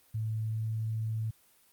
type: tone with pitch glide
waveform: sine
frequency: 110 to 110.83 Hz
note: A2 to A2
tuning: 0 to +13 cents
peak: -30 dBFS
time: 0.14-1.31 s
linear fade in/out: 10 ms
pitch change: +13 cents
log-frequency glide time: 0.44-0.63 s
effects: white hiss -64 dBFS RMS until 1.72 s + Opus 32 kbps